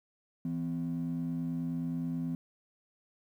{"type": "ring-modulated tone", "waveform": "triangle", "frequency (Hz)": 210, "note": "G#3", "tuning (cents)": 19, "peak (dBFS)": -25, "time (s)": [0.45, 2.35], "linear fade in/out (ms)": 0, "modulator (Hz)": 44.7, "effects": ["tanh soft clip ceiling -27 dBFS", "11-bit"]}